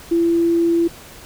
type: tone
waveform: sine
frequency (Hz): 337.2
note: E4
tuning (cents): +39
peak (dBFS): -13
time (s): 0.11-0.88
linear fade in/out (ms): 10
effects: pink hiss -40 dBFS RMS until 1.25 s